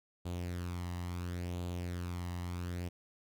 sawtooth tone with flanger, 88.2 Hz, F2, 18 cents sharp, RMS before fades -39 dBFS, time 0.25-2.89 s, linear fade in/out 10 ms, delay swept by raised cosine 0.27 to 1.03 ms, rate 0.72 Hz, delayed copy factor +0.55, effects none

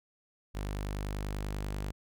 sawtooth tone, 50.2 Hz, G1, 42 cents sharp, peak -30 dBFS, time 0.54-1.92 s, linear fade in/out 20 ms, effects none

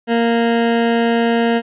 20% pulse tone, 232.4 Hz, A#3, 5 cents flat, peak -8 dBFS, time 0.07-1.62 s, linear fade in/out 50 ms, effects resampled to 8000 Hz

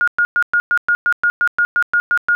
sine tone bursts, 1429 Hz, F6, 39 cents sharp, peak -11 dBFS, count 14, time 0.01-2.35 s, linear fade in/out 0 ms, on 65 ms, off 110 ms, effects none

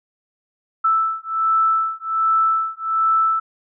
sine beating tone pair, 1318.5 / 1319.8 Hz, E6 / E6, 0 / +2 cents, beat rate 1.3 Hz, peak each -19 dBFS, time 0.84-3.4 s, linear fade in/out 10 ms, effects none

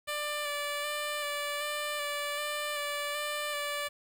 10% pulse tone with vibrato, 587.3 Hz, D5, in tune, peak -24 dBFS, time 0.07-3.89 s, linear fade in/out 20 ms, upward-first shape square, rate 1.3 Hz, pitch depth 16 cents each way, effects 9-bit

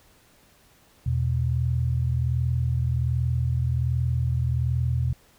sine tone pair together, 82.21 / 123.5 Hz, E2 / B2, -4 / 0 cents, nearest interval perfect fifth, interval 704 cents, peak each -25 / -23 dBFS, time 1.06-5.13 s, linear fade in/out 5 ms, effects pink hiss -58 dBFS RMS until 5.38 s

